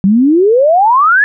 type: exponential sweep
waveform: sine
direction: up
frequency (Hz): 185 to 1760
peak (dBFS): -5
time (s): 0.04-1.24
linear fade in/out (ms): 0
effects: none